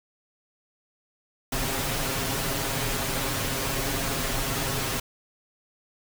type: noise with comb filter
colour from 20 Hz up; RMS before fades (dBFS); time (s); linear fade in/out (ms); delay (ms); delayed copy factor
pink; -28; 1.52-5; 5; 7.4; +0.8
effects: none